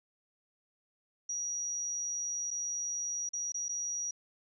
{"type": "tone with dropouts", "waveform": "sine", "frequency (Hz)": 5770, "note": "F#8", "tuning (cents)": -44, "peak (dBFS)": -33, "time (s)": [1.29, 4.11], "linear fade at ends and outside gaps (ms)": 5, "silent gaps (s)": [[2.506, 2.511], [3.291, 3.333], [3.521, 3.543], [3.684, 3.691]], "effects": []}